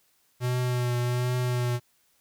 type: tone with vibrato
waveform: square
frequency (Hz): 123.47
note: B2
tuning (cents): 0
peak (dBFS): -25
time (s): 0.4-1.8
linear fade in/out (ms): 50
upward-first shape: triangle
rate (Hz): 1.3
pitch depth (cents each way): 27
effects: white hiss -67 dBFS RMS until 2.2 s